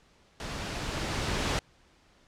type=noise with level ramp; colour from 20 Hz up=pink; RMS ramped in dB=-37 to -28 dBFS; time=0.4-1.59 s; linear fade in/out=0 ms; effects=pink hiss -62 dBFS RMS until 2.27 s + low-pass 6000 Hz 12 dB/octave